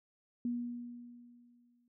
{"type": "tone with exponential decay", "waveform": "sine", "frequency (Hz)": 240.7, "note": "B3", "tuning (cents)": -44, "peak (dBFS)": -31, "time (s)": [0.45, 1.88], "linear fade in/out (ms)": 2, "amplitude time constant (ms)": 310, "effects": []}